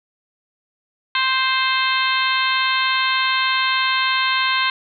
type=harmonic tone; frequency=523.3 Hz; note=C5; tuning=in tune; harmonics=2 / 3 / 4 / 5 / 6 / 7 / 8; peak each=-21 / -23 / -24 / -25 / -26 / -26 / -27 dBFS; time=1.15-4.7 s; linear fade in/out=2 ms; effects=none